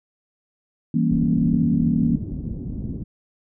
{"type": "chord", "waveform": "sine", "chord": "E diminished seventh", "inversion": "none", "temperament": "equal with one note detuned", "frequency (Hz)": [164.81, 196, 234.2, 277.2], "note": ["E3", "G3", "Bb3", "Db4"], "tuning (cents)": [0, 0, 8, 0], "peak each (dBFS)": [-21, -26, -20, -26], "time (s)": [0.94, 2.16], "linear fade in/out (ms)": 5}
{"type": "low-pass noise", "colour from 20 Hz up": "white", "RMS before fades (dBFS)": -29, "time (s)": [1.1, 3.04], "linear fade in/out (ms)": 20, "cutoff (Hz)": 240, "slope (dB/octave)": 24}
{"effects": []}